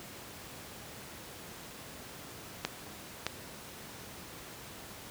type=clicks; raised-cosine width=0.2 ms; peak=-13 dBFS; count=2; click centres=2.65 / 3.266 s; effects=pink hiss -47 dBFS RMS until 5.1 s + high-pass 80 Hz 12 dB/octave